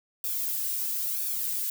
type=noise with flanger; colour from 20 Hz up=violet; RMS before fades=-30 dBFS; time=0.24-1.7 s; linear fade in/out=2 ms; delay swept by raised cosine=0.98 to 2.28 ms; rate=1 Hz; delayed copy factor=-0.7; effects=none